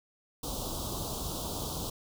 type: band-stop noise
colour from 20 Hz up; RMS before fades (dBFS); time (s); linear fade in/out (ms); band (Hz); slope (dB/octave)
pink; -36; 0.43-1.9; 5; 1200 to 3200; 48
effects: none